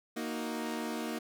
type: chord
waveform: sawtooth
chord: D# minor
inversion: second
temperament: equal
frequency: 233.1 / 311.1 / 370 Hz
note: A#3 / D#4 / F#4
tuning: 0 / 0 / 0 cents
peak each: -33 / -35 / -39 dBFS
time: 0.16-1.19 s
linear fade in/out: 10 ms
effects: none